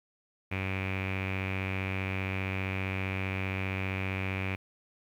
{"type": "tone with low-pass filter", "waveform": "sawtooth", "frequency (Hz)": 95.2, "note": "F#2", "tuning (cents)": 50, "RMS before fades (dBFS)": -33, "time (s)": [0.51, 4.56], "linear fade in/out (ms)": 10, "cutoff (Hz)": 2400, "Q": 8.6, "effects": ["10-bit"]}